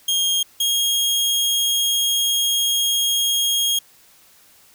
sawtooth tone pair in turn, 3240 / 3261 Hz, G#7 / G#7, -43 / -32 cents, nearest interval unison, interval 11 cents, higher second, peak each -14 dBFS, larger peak neither, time 0.08-0.43 / 0.6-3.79 s, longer second, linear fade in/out 5 ms, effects white hiss -52 dBFS RMS until 4.74 s

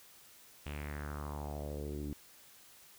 sawtooth tone with low-pass filter sweep, 73.42 Hz, D2, in tune, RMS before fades -41 dBFS, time 0.66-2.13 s, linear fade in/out 0 ms, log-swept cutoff 2900 to 280 Hz, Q 3.6, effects white hiss -59 dBFS RMS until 2.98 s

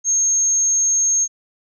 sine tone, 6460 Hz, G#8, 49 cents flat, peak -14 dBFS, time 0.04-1.28 s, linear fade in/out 50 ms, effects none

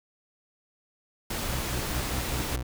pink noise, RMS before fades -32 dBFS, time 1.3-2.56 s, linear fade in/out 5 ms
30% pulse tone bursts, 62.8 Hz, B1, 30 cents sharp, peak -27 dBFS, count 6, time 1.49-2.63 s, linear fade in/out 10 ms, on 120 ms, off 84 ms
effects none

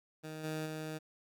15% pulse tone with level steps, 156.2 Hz, D#3, 7 cents sharp, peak -36 / -30 / -33 dBFS, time 0.23-0.99 s, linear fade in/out 20 ms, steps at 0.43 / 0.65 s, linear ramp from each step 20 ms, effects 12-bit

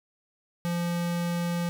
square tone, 172.6 Hz, F3, 20 cents flat, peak -27 dBFS, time 0.65-1.69 s, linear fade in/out 0 ms, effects none

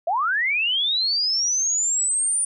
sine linear sweep, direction up, 625 to 9397 Hz, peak -19 dBFS, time 0.07-2.45 s, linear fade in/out 5 ms, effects none

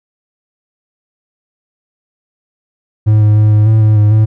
triangle tone with pitch steps, 107.3 / 105.8 / 106.8 / 106 / 109.8 / 107.6 / 105 / 108.6 Hz, A2 / G#2 / G#2 / G#2 / A2 / A2 / G#2 / A2, -43 / +33 / +49 / +36 / -3 / -38 / +19 / -22 cents, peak -3 dBFS, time 3.06-4.26 s, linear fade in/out 20 ms, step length 150 ms, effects none

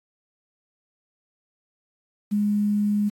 sine tone with quantisation, 206.9 Hz, G#3, 6 cents flat, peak -19 dBFS, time 2.31-3.1 s, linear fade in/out 20 ms, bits 8, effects AAC 64 kbps

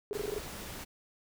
sine tone bursts, 415.3 Hz, G#4, in tune, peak -31 dBFS, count 7, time 0.11-0.383 s, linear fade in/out 0 ms, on 21 ms, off 21 ms
pink noise, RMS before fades -43 dBFS, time 0.13-0.85 s, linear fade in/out 20 ms
effects none

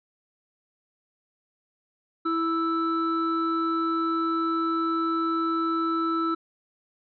triangle tone pair together, 328.8 / 1320 Hz, E4 / E6, -4 / +2 cents, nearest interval 2 octaves, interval 2406 cents, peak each -24 / -24 dBFS, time 2.25-6.35 s, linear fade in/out 10 ms, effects resampled to 11025 Hz

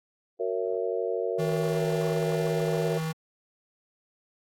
sine chord, F# dominant seventh, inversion none, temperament just, 370 / 462.5 / 555 / 666 Hz, F#4 / A#4 / C#5 / E5, 0 / -14 / +2 / +18 cents, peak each -32 / -29 / -34 / -34 dBFS, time 0.39-2.99 s, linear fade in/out 20 ms
square tone, 160 Hz, D#3, 49 cents sharp, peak -29 dBFS, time 1.38-3.13 s, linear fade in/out 20 ms
effects AAC 48 kbps

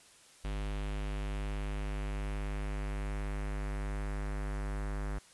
square tone with low-pass filter sweep, 50.6 Hz, G#1, 44 cents flat, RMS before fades -36 dBFS, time 0.44-5.19 s, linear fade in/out 10 ms, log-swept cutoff 3200 to 1700 Hz, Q 1.7, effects white hiss -59 dBFS RMS until 5.33 s + resampled to 24000 Hz

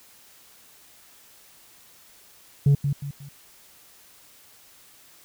sine tone with echo, 141.4 Hz, C#3, 35 cents sharp, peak -11 dBFS, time 2.66-2.75 s, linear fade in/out 5 ms, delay 180 ms, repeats 3, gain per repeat -9 dB, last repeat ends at 3.29 s, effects tanh soft clip ceiling -13 dBFS + white hiss -53 dBFS RMS until 5.24 s

